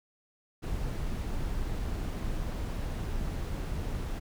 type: noise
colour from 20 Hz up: brown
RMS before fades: -33 dBFS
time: 0.62-4.2 s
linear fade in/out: 20 ms
effects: none